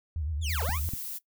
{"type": "tone with vibrato", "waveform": "sine", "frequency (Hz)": 76.7, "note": "D#2", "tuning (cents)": -24, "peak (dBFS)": -29, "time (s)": [0.16, 0.89], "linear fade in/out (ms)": 0, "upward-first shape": "triangle", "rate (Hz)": 8.9, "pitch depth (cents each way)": 170}
{"type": "linear two-way sweep", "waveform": "25% pulse", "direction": "down then up", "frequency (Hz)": [3700, 415.3, 1331], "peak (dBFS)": -29, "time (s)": [0.41, 0.8], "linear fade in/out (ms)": 50, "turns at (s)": 0.63}
{"type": "noise", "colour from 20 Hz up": "violet", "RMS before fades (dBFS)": -37, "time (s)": [0.48, 1.19], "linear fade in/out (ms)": 20}
{"type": "clicks", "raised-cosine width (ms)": 5, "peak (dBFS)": -22, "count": 2, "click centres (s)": [0.691, 0.936]}
{"effects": ["noise-tail reverb RT60 0.1 s tail -19 dB re dry"]}